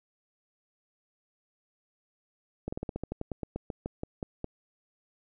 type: slowing click train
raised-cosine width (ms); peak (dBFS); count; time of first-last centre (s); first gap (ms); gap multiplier
2; -20; 17; 2.68-4.444; 45; 1.11
effects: none